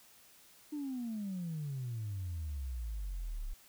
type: exponential sweep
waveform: sine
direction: down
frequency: 305.2 to 32.7 Hz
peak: -35 dBFS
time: 0.72-3.54 s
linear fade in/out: 10 ms
effects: tanh soft clip ceiling -33 dBFS + white hiss -61 dBFS RMS until 3.68 s